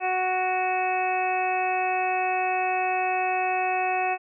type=harmonic tone with a mistuned harmonic; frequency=370 Hz; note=F#4; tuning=in tune; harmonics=1 / 2 / 3 / 4 / 5 / 6 / 7; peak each=-32 / -24 / -36 / -37 / -36 / -38 / -30 dBFS; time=0-4.18 s; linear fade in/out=50 ms; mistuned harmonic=6; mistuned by=+18 cents; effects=none